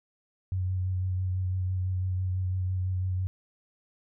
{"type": "tone with vibrato", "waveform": "sine", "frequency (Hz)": 92.5, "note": "F#2", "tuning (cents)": 0, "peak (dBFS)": -26, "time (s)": [0.52, 3.27], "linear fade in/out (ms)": 0, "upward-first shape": "sine", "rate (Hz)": 6, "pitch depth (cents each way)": 20, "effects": []}